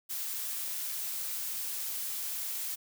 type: noise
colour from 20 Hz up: blue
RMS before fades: -36 dBFS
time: 0.09-2.76 s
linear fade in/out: 20 ms
effects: none